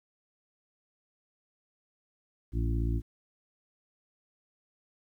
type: harmonic tone with a mistuned harmonic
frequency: 56.7 Hz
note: A#1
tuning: 47 cents flat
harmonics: 1 / 2 / 3 / 4 / 5 / 6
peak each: -28 / -32 / -43 / -42 / -39 / -41 dBFS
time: 2.52-3.02 s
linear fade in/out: 50 ms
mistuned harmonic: 3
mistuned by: +31 cents
effects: 11-bit